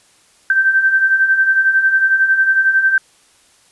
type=beating tone pair; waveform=sine; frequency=1550 / 1561 Hz; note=G6 / G6; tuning=-20 / -8 cents; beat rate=11 Hz; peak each=-18 / -11 dBFS; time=0.5-2.98 s; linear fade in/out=2 ms; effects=white hiss -52 dBFS RMS until 3.71 s + resampled to 24000 Hz